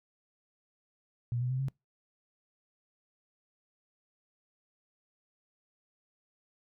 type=tone with pitch steps; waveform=sine; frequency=120 / 124.81 / 129.81 / 135.01 Hz; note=B2 / B2 / C3 / C#3; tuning=-49 / +19 / -13 / -45 cents; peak=-29 dBFS; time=1.32-1.684 s; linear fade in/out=0 ms; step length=91 ms; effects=noise-tail reverb RT60 0.2 s tail -25 dB re dry